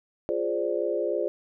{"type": "chord", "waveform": "sine", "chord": "D half-diminished seventh", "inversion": "first", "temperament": "equal", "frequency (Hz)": [349.2, 415.3, 523.3, 587.3], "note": ["F4", "Ab4", "C5", "D5"], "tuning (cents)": [0, 0, 0, 0], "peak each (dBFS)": -30, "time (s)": [0.29, 1.28], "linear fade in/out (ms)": 0, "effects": []}